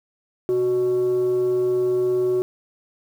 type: tone with frequency modulation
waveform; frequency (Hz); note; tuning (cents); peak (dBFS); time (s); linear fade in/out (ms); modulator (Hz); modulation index
sine; 370; F#4; 0; -16; 0.49-2.42; 0; 241; 0.24
effects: tanh soft clip ceiling -15 dBFS + 8-bit